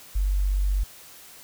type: tone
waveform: sine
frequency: 48 Hz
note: G1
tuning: 36 cents flat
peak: -20 dBFS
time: 0.15-0.84 s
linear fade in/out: 10 ms
effects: white hiss -47 dBFS RMS until 1.43 s